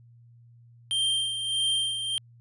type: tone with tremolo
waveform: square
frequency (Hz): 3163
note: G7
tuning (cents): +15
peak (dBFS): -23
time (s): 0.91-2.18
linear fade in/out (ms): 0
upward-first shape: sine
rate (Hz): 1.6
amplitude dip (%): 55
effects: added 118 Hz sine -51 dBFS peak until 2.4 s + resampled to 24000 Hz